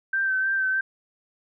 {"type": "tone with vibrato", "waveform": "sine", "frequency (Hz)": 1553, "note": "G6", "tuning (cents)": -17, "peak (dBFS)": -21, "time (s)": [0.13, 0.81], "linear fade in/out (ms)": 5, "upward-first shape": "sine", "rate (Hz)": 3.2, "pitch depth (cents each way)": 28, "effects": []}